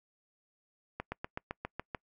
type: slowing click train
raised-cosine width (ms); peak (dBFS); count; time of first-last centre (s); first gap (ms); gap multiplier
0.5; -21; 8; 1-1.948; 120; 1.04
effects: noise-tail reverb RT60 0.1 s tail -26 dB re dry